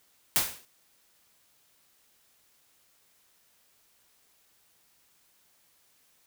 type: noise with exponential decay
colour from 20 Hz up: white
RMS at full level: -21 dBFS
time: 0.36-0.65 s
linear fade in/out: 0 ms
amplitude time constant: 63 ms
effects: white hiss -66 dBFS RMS until 6.26 s